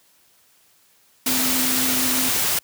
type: tone in noise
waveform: sine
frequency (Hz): 256.8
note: C4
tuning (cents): -32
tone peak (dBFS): -26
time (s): 1.26-2.29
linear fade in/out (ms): 5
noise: white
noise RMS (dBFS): -21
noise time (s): 1.26-2.59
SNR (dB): -8
effects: white hiss -58 dBFS RMS until 2.63 s + high-pass 60 Hz 12 dB/octave